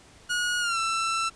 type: tone with pitch glide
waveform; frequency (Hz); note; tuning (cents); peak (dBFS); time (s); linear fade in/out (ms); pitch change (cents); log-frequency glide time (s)
sawtooth; 1448 to 1335.5; F#6 to E6; -38 to +22; -21; 0.29-1.3; 20; -140; 0.6-0.78
effects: pink hiss -53 dBFS RMS until 1.35 s + resampled to 22050 Hz